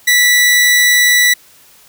sawtooth tone, 1963 Hz, B6, 11 cents flat, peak -4 dBFS, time 0.07-1.34 s, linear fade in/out 10 ms, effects white hiss -45 dBFS RMS until 1.88 s

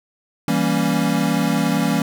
square chord, E diminished seventh, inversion none, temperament equal with one note detuned, 164.81 / 196 / 233.1 / 278.1 Hz, E3 / G3 / Bb3 / Db4, 0 / 0 / 0 / +6 cents, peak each -23 dBFS, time 0.48-2.02 s, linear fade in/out 2 ms, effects none

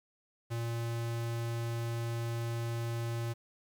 square tone, 116.54 Hz, A#2, in tune, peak -34 dBFS, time 0.5-3.34 s, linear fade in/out 20 ms, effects 10-bit

